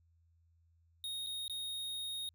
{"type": "tone with dropouts", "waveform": "square", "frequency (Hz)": 3729, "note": "A#7", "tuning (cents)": 0, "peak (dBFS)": -39, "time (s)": [1.04, 2.29], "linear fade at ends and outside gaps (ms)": 1, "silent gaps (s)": [[1.264, 1.269], [1.48, 1.497]], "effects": ["added 83 Hz sine -67 dBFS peak until 2.34 s"]}